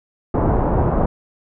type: low-pass noise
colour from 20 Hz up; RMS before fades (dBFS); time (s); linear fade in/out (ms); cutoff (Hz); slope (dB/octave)
pink; -17; 0.34-1.06; 5; 1000; 24
effects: none